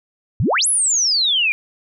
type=exponential two-way sweep; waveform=sine; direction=up then down; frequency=87.8 to 11250 to 2346 Hz; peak=-14 dBFS; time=0.4-1.52 s; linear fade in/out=0 ms; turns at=0.67 s; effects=none